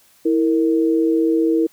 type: tone pair together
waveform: sine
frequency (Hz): 326.4 / 461.6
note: E4 / A#4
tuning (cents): -17 / -17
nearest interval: tritone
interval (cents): 600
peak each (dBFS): -15 / -19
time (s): 0.25-1.67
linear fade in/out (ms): 10
effects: white hiss -54 dBFS RMS until 1.72 s